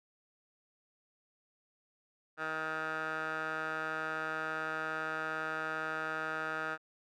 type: tone with band-pass filter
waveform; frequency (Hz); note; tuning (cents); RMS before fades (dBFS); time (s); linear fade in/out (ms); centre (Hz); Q
15% pulse; 157.8; D#3; +25; -37; 2.37-6.78; 50; 1300; 3.4
effects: none